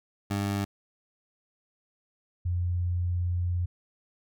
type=tone pair in turn; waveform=20% pulse / sine; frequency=100.2 / 88.27 Hz; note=G2 / F2; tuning=+38 / +19 cents; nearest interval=major second; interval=219 cents; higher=first; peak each=-22 / -25 dBFS; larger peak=first; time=0.3-0.65 / 2.45-3.66 s; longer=second; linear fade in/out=10 ms; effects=none